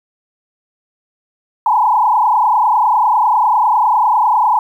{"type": "tone with frequency modulation", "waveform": "sine", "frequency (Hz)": 919, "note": "A#5", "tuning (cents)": -25, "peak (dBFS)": -9, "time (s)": [1.66, 4.59], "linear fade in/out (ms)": 2, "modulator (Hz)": 30, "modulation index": 3.1, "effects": ["8-bit"]}